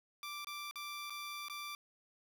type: tone with dropouts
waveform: 15% pulse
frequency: 1174.7 Hz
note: D6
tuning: in tune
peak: -36 dBFS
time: 0.23-1.75 s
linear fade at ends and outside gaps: 1 ms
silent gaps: 0.446-0.47 / 0.711-0.757 / 1.098-1.104 / 1.484-1.498 s
effects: none